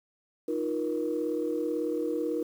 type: chord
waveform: sine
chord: Eb suspended second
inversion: none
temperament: equal with one note detuned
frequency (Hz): 311.1 / 349.2 / 474.6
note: Eb4 / F4 / Bb4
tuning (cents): 0 / 0 / +31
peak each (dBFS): -31 / -33 / -30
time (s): 0.48-2.43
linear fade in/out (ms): 5
effects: tanh soft clip ceiling -19 dBFS + 9-bit